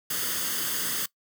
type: noise with comb filter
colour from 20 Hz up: white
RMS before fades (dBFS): -29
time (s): 0.1-1.06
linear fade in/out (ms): 5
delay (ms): 0.62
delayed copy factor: +0.65
effects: noise-tail reverb RT60 0.1 s tail -20 dB re dry + high-pass 150 Hz 12 dB/octave